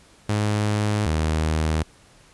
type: tone pair in turn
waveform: sawtooth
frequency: 105 / 78.5 Hz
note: G#2 / D#2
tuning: +19 / +16 cents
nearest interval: perfect fourth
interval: 503 cents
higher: first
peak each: -16 dBFS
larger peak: neither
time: 0.29-1.06 / 1.06-1.83 s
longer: neither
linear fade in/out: 5 ms
effects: pink hiss -53 dBFS RMS until 2.33 s + resampled to 24000 Hz